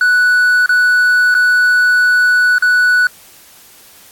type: tone with dropouts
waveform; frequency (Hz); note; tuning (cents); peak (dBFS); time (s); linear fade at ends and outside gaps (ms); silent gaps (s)
triangle; 1480; F#6; 0; -6; 0.01-3.07; 2; 0.661-0.692 / 1.343-1.349 / 2.583-2.623
effects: white hiss -42 dBFS RMS until 4.11 s + AAC 64 kbps